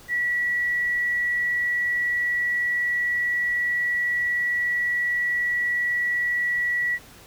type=tone; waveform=sine; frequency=1940 Hz; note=B6; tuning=31 cents flat; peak=-21 dBFS; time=0.08-6.99 s; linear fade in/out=50 ms; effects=pink hiss -48 dBFS RMS until 7.26 s